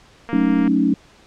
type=click train; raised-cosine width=0.5 ms; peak=-17 dBFS; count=91; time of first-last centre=0.29-0.676 s; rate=233 Hz
type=chord; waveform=sine; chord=D# half-diminished seventh; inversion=first; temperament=equal; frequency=185 / 220 / 277.2 / 311.1 Hz; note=F#3 / A3 / C#4 / D#4; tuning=0 / 0 / 0 / 0 cents; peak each=-22 / -20 / -17 / -21 dBFS; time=0.33-0.94 s; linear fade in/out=2 ms
effects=pink hiss -50 dBFS RMS until 1.26 s + low-pass 6000 Hz 12 dB/octave